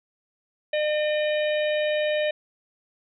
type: harmonic tone with a mistuned harmonic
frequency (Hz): 605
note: D#5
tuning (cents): -49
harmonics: 1 / 3 / 4 / 5 / 6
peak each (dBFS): -22 / -32 / -34 / -36 / -38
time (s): 0.73-2.31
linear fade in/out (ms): 5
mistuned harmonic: 6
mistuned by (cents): +67
effects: none